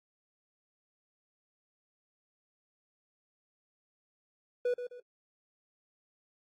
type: tone with echo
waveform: triangle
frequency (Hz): 490.8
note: B4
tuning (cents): -11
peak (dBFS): -25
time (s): 4.65-4.74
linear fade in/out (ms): 5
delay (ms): 130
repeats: 2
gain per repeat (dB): -9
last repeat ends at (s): 5
effects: AAC 32 kbps